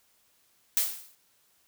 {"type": "noise with exponential decay", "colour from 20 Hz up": "blue", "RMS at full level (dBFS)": -22, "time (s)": [0.77, 1.15], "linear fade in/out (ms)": 1, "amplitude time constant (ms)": 82, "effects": ["white hiss -67 dBFS RMS until 1.67 s"]}